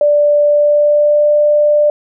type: tone with pitch glide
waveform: sine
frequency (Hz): 587.3 to 593.4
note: D5 to D5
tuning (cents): 0 to +18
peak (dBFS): -7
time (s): 0.01-1.9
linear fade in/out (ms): 2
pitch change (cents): +18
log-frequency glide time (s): 0.44-1.32
effects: none